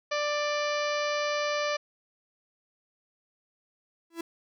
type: harmonic tone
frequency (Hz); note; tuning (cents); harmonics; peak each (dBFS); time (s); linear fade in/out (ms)
590; D5; +8; 1 / 2 / 3 / 4 / 5 / 6 / 7 / 8 / 9 / 10; -29 / -33 / -36 / -36 / -41 / -45 / -43 / -41 / -47 / -44; 0.11-1.77; 10
type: tone with exponential growth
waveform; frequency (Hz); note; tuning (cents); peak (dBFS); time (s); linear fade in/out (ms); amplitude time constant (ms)
45% pulse; 333.5; E4; +20; -29; 4.1-4.21; 5; 23
effects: none